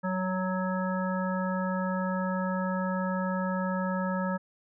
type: harmonic tone with a mistuned harmonic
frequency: 185.3 Hz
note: F#3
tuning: 3 cents sharp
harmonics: 1 / 3 / 5 / 7 / 9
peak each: -29 / -34 / -36 / -37 / -39 dBFS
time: 0.03-4.38 s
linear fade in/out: 20 ms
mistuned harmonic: 1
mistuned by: +15 cents
effects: none